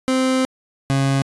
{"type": "tone pair in turn", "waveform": "30% pulse", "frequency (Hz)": [260, 136.58], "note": ["C4", "C#3"], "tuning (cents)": [-11, -25], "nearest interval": "major seventh", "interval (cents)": 1114, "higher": "first", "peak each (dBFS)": -13, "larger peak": "neither", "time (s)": [[0.08, 0.45], [0.9, 1.22]], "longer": "first", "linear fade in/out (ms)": 0, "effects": ["resampled to 24000 Hz"]}